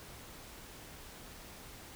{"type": "silence", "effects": ["pink hiss -51 dBFS RMS until 1.95 s"]}